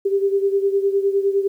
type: beating tone pair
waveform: sine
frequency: 393.2 / 403 Hz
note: G4 / G4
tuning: +5 / +48 cents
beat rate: 9.8 Hz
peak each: -17 / -22 dBFS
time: 0.05-1.48 s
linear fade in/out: 10 ms
effects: 9-bit